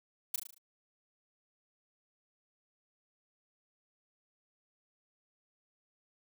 blue noise with echo, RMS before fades -31 dBFS, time 0.34-0.36 s, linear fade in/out 5 ms, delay 37 ms, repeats 6, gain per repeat -5 dB, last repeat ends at 0.582 s, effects none

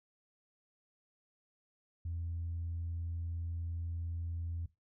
sine tone, 84.3 Hz, E2, 39 cents sharp, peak -35 dBFS, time 2.05-4.66 s, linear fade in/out 5 ms, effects noise-tail reverb RT60 0.2 s tail -18 dB re dry + tanh soft clip ceiling -32 dBFS

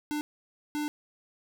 square tone bursts at uneven times, 298 Hz, D4, 25 cents sharp, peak -30 dBFS, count 2, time 0.11-0.21 / 0.75-0.88 s, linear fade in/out 0 ms, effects none

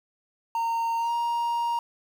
triangle tone with pitch glide, 920 to 940.4 Hz, A#5 to A#5, -23 to +15 cents, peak -22 dBFS, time 0.55-1.79 s, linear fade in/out 2 ms, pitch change +38 cents, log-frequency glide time 0.97-1.13 s, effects 8-bit

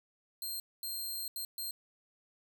10% pulse tone bursts at uneven times, 4186 Hz, C8, in tune, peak -30 dBFS, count 4, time 0.42-0.6 / 0.83-1.28 / 1.36-1.45 / 1.58-1.71 s, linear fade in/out 2 ms, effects none

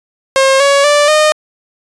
sawtooth tone with pitch steps, 536 / 560.4 / 585.9 / 612.5 Hz, C5 / C#5 / D5 / D#5, +42 / +19 / -4 / -27 cents, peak -3 dBFS, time 0.36-1.32 s, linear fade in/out 0 ms, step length 240 ms, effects resampled to 22050 Hz

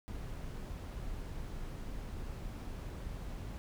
brown noise, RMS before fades -42 dBFS, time 0.08-3.58 s, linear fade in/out 0 ms, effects none

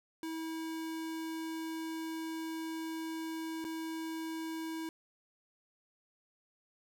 square tone with dropouts, 322.8 Hz, E4, 36 cents flat, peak -38 dBFS, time 0.23-4.89 s, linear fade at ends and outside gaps 1 ms, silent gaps 3.643-3.649 s, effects none

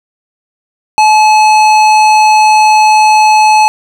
triangle tone with hard clipping, 859 Hz, A5, 42 cents flat, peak -5 dBFS, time 0.98-3.68 s, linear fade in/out 0 ms, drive 18 dB, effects none

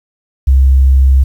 sine tone, 66.7 Hz, C2, 34 cents sharp, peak -3 dBFS, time 0.47-1.24 s, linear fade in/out 10 ms, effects tanh soft clip ceiling 0 dBFS + 7-bit

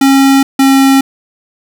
square tone pair in turn, 272 / 270 Hz, C#4 / C#4, -33 / -45 cents, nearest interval unison, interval 12 cents, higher first, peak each -5 dBFS, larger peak neither, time 0.01-0.43 / 0.59-1.01 s, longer neither, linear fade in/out 5 ms, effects none

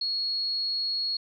sine tone, 4324 Hz, C#8, 44 cents flat, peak -26 dBFS, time 0.01-1.17 s, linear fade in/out 5 ms, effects none

